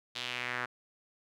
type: tone with band-pass filter sweep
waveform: sawtooth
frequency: 123.47 Hz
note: B2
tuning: in tune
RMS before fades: -37 dBFS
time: 0.15-0.66 s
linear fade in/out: 10 ms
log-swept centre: 3700 to 1500 Hz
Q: 2.5
effects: none